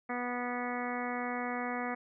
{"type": "harmonic tone", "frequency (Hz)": 245.2, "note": "B3", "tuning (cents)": -12, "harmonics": [1, 2, 3, 4, 5, 6, 7, 8, 9], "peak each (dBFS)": [-38, -41, -39, -44, -42, -47, -45, -43, -45], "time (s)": [0.09, 1.95], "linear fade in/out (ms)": 10, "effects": []}